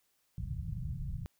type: low-pass noise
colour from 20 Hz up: white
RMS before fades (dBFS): -38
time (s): 0.38-1.26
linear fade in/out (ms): 0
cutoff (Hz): 160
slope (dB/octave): 48
effects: white hiss -75 dBFS RMS until 1.39 s